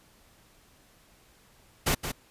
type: noise with echo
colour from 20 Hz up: pink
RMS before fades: -25 dBFS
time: 1.86-1.95 s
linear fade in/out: 10 ms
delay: 170 ms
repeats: 1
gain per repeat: -8 dB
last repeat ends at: 2.12 s
effects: pink hiss -60 dBFS RMS until 2.3 s + resampled to 32000 Hz